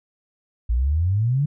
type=exponential sweep; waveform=sine; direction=up; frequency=55 to 151 Hz; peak=-17 dBFS; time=0.69-1.46 s; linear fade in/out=10 ms; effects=none